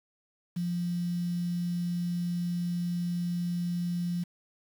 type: tone with quantisation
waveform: sine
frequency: 174.61 Hz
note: F3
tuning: in tune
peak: -28 dBFS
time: 0.56-4.24 s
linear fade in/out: 10 ms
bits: 8
effects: none